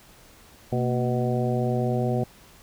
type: harmonic tone with a mistuned harmonic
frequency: 124.4 Hz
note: B2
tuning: 13 cents sharp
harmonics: 1 / 2 / 3 / 4 / 5 / 6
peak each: -25 / -28 / -30 / -31 / -32 / -33 dBFS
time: 0.72-2.24 s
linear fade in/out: 5 ms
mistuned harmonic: 2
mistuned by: -110 cents
effects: pink hiss -52 dBFS RMS until 2.62 s